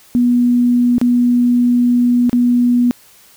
sine tone with dropouts, 243.4 Hz, B3, 25 cents flat, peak -9 dBFS, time 0.15-2.91 s, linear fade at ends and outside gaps 0 ms, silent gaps 0.982-1.014 / 2.295-2.33 s, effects white hiss -46 dBFS RMS until 3.36 s

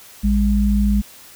sine tone pair together, 56.62 / 203.6 Hz, A#1 / G#3, -50 / -34 cents, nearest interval octave + minor seventh, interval 2216 cents, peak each -16 dBFS, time 0.23-1.02 s, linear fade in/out 20 ms, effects white hiss -43 dBFS RMS until 1.35 s

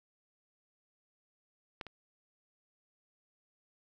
clicks, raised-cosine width 0.3 ms, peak -23 / -30 dBFS, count 2, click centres 1.812 / 1.867 s, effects none

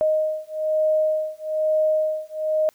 sine beating tone pair, 621 / 622.1 Hz, D#5 / D#5, -3 / 0 cents, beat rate 1.1 Hz, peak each -22 dBFS, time 0.01-2.69 s, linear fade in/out 0 ms, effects white hiss -60 dBFS RMS until 2.74 s

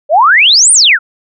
sine exponential two-way sweep, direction up then down, 554.4 to 9640 to 1311 Hz, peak -3 dBFS, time 0.09-0.99 s, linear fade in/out 50 ms, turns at 0.72 s, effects none

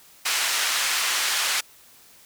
pink band-pass noise, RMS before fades -24 dBFS, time 0.25-1.61 s, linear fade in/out 10 ms, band 1500 to 9700 Hz, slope 12 dB/octave, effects white hiss -52 dBFS RMS until 2.25 s

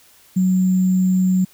sine tone with sample-and-hold, 185.3 Hz, F#3, 3 cents sharp, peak -13 dBFS, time 0.36-1.45 s, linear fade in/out 10 ms, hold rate 7350 Hz, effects white hiss -51 dBFS RMS until 1.53 s

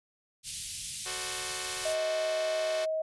white band-stop noise, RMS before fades -36 dBFS, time 0.43-1.96 s, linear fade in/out 50 ms, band 160 to 2700 Hz, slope 24 dB/octave
5% pulse chord, D dominant seventh, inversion first, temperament equal with one note detuned, 370 / 440 / 523.3 / 595.5 Hz, F#4 / A4 / C5 / D5, 0 / 0 / 0 / +24 cents, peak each -27 / -33 / -31 / -33 dBFS, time 1.05-2.86 s, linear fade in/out 20 ms
sine tone, 633 Hz, D#5, 30 cents sharp, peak -28 dBFS, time 1.85-3.02 s, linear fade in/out 5 ms
effects resampled to 24000 Hz

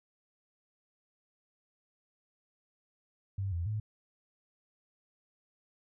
sine tone with pitch steps, 97.8 / 85.3 / 107.1 Hz, G2 / F2 / A2, -4 / -40 / -46 cents, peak -31 dBFS, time 3.38-3.8 s, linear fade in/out 5 ms, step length 140 ms, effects none

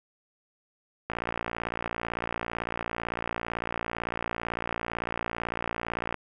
click train, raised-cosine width 0.5 ms, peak -15 dBFS, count 293, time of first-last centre 1.1-6.143 s, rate 57.9 Hz, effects none

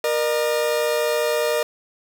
40% pulse tone pair together, 471.4 / 605.3 Hz, A#4 / D#5, +19 / -48 cents, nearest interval major third, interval 433 cents, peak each -21 dBFS, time 0.04-1.63 s, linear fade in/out 2 ms, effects none

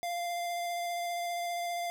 square tone with vibrato, 695 Hz, F5, 9 cents flat, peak -33 dBFS, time 0.03-1.9 s, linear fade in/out 0 ms, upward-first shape sine, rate 15 Hz, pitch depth 12 cents each way, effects none

